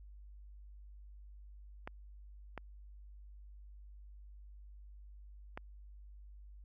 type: clicks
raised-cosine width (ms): 0.5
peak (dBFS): -27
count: 3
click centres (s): 1.875 / 2.577 / 5.575
effects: added 50 Hz sine -51 dBFS peak until 6.64 s